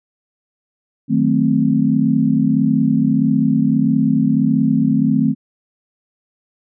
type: chord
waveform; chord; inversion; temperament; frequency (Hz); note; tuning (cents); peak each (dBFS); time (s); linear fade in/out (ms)
sine; D# diminished seventh; none; equal; 155.56 / 185 / 220 / 261.6; D#3 / F#3 / A3 / C4; 0 / 0 / 0 / 0; -19 / -22 / -16 / -16; 1.08-5.35; 50
effects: none